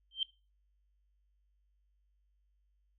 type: tone with exponential growth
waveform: sine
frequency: 3136 Hz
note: G7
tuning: in tune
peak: -26 dBFS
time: 0.11-0.23 s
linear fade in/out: 2 ms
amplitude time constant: 25 ms
effects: noise-tail reverb RT60 0.3 s tail -20 dB re dry + added 50 Hz sine -70 dBFS peak until 2.98 s